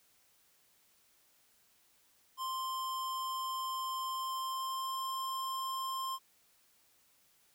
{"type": "tone with pitch glide", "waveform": "square", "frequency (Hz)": [1046.5, 1054.4], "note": ["C6", "C6"], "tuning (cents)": [0, 13], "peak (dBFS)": -36, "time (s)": [2.37, 6.19], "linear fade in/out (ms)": 50, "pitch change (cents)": 13, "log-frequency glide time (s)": [4.01, 5], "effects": ["white hiss -69 dBFS RMS until 7.54 s"]}